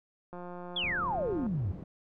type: click train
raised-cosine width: 1 ms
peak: -30 dBFS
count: 202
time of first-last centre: 0.33-1.466 s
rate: 177 Hz
type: exponential sweep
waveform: sine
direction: down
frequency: 3520 to 82 Hz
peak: -29 dBFS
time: 0.76-1.72 s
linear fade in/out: 5 ms
type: low-pass noise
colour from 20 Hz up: white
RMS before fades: -43 dBFS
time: 0.83-1.84 s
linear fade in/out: 5 ms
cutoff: 230 Hz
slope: 12 dB/octave
effects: none